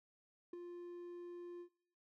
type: tone with ADSR envelope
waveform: triangle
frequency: 350 Hz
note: F4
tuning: 4 cents sharp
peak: -39 dBFS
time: 0.53-1.69 s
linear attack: 5 ms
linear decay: 8 ms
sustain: -6 dB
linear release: 83 ms
effects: noise-tail reverb RT60 0.8 s tail -23 dB re dry